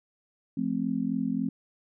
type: chord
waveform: sine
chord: F major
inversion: none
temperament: just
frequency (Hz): 174.61 / 218.3 / 261.9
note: F3 / A3 / C4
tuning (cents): 0 / -13 / +2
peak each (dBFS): -33 / -30 / -29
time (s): 0.57-1.49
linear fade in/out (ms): 5
effects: none